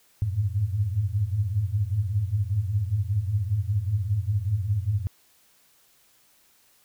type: tone cluster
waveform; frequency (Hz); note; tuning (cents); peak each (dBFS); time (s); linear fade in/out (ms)
sine; 90.6 / 102.4 / 107.5; F#2 / G#2 / A2; -36 / -24 / -40; -29 / -27 / -26; 0.22-5.07; 0
effects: white hiss -61 dBFS RMS until 6.84 s